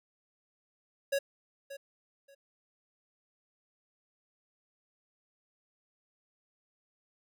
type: tone with echo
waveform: square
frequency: 554.4 Hz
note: C#5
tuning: in tune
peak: -28 dBFS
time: 1.12-1.19 s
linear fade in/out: 10 ms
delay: 580 ms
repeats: 2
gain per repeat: -14 dB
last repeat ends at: 2.35 s
effects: none